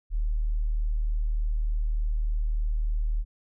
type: tone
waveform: sine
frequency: 38.32 Hz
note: D#1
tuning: 26 cents flat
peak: -23 dBFS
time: 0.1-3.25 s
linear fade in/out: 50 ms
effects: none